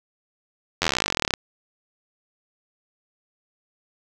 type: slowing click train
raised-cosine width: 0.2 ms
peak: -3 dBFS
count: 28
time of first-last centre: 0.82-1.338 s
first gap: 11 ms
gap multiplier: 1.04
effects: none